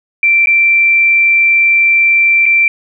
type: tone with dropouts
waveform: sine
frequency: 2349 Hz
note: D7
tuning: in tune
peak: -6 dBFS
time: 0.23-2.68 s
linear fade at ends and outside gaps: 2 ms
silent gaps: 0.459-0.471 / 2.457-2.462 s
effects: none